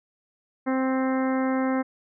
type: harmonic tone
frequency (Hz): 262.1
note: C4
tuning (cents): +3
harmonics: 1 / 2 / 3 / 4 / 5 / 6 / 7 / 8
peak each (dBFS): -23 / -29 / -33 / -35 / -37 / -39 / -40 / -41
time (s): 0.66-1.83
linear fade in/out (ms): 20
effects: none